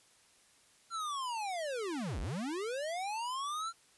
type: linear two-way sweep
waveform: square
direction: down then up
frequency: 1381 to 38.89 to 1381 Hz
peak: -36 dBFS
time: 0.9-3.73 s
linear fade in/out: 50 ms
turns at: 2.2 s
effects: white hiss -65 dBFS RMS until 3.97 s + resampled to 24000 Hz